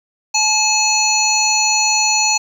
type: harmonic tone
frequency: 859 Hz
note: A5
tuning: 42 cents flat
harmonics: 1 / 3 / 5 / 7 / 8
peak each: -19 / -19 / -19 / -19 / -19 dBFS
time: 0.34-2.38 s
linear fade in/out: 10 ms
effects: 7-bit